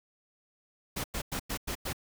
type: noise bursts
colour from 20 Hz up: pink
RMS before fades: -34 dBFS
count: 6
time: 0.96-1.931 s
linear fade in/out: 10 ms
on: 81 ms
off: 97 ms
effects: none